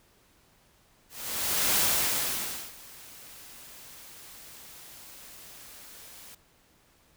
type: noise with ADSR envelope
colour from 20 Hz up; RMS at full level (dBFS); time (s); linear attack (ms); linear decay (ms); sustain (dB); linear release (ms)
white; -24; 1.09-6.35; 680; 950; -24; 6
effects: pink hiss -63 dBFS RMS until 7.16 s